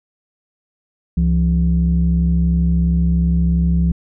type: tone pair together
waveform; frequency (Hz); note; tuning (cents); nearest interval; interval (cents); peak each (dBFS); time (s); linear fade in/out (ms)
sine; 67.7 / 170.6; C#2 / F3; -40 / -40; octave + major third; 1600; -14 / -14; 1.17-3.92; 5
effects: tanh soft clip ceiling -7 dBFS